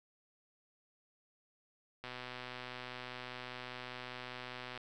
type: click train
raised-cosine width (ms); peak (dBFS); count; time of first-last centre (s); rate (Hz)
0.3; -28; 343; 2.04-4.776; 125
effects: none